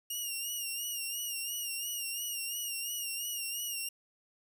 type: tone with vibrato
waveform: 10% pulse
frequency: 2832 Hz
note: F7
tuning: 23 cents sharp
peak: -27 dBFS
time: 0.1-3.89 s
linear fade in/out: 5 ms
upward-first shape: sine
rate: 2.9 Hz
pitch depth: 61 cents each way
effects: 11-bit